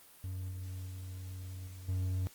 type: tone with level steps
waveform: triangle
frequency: 92.5 Hz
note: F#2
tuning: in tune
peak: -35 / -37 / -39 / -43 / -29 dBFS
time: 0.24-2.27 s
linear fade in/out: 0 ms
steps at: 0.51 / 0.86 / 1.67 / 1.88 s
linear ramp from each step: 10 ms
effects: white hiss -58 dBFS RMS until 2.34 s + Opus 32 kbps